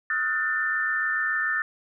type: tone cluster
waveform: sine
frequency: 1270 / 1407 / 1494 / 1785 Hz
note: D#6 / F6 / F#6 / A6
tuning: +35 / +12 / +16 / +24 cents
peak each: -33 / -33 / -32 / -24 dBFS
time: 0.1-1.62 s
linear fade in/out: 2 ms
effects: none